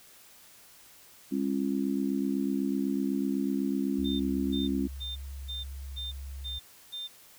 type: harmonic tone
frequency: 68 Hz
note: C#2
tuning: 33 cents flat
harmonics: 3 / 4 / 5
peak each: -31 / -29 / -35 dBFS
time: 1.31-4.88 s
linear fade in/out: 20 ms
type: tone with pitch glide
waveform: sine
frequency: 69.3 to 68.11 Hz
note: C#2 to C#2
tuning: 0 to -30 cents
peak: -37 dBFS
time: 3.98-6.59 s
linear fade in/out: 10 ms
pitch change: -30 cents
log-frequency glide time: 4.43-4.69 s
type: tone bursts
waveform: sine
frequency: 3600 Hz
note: A7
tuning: 39 cents sharp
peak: -35 dBFS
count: 7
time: 4.04-7.08 s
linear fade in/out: 20 ms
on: 160 ms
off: 320 ms
effects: white hiss -55 dBFS RMS until 7.38 s